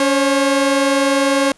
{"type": "tone pair together", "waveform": "sawtooth", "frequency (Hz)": [280, 540], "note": ["C#4", "C#5"], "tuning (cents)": [18, -45], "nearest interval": "major seventh", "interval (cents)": 1137, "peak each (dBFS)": -12, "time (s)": [0, 1.52], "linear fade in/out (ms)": 2, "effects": ["pink hiss -51 dBFS RMS until 1.57 s", "resampled to 24000 Hz"]}